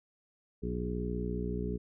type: harmonic tone with a mistuned harmonic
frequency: 60.7 Hz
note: B1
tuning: 29 cents flat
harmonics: 1 / 2 / 3 / 4 / 5 / 6 / 7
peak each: -37 / -42 / -37 / -41 / -44 / -44 / -39 dBFS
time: 0.62-1.78 s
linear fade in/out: 20 ms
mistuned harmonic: 7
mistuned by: -25 cents
effects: none